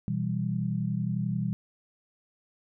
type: chord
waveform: sine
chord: E minor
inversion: second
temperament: equal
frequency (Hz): 123.47 / 164.81 / 196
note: B2 / E3 / G3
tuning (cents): 0 / 0 / 0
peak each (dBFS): -31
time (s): 0.08-1.53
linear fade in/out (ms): 0
effects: none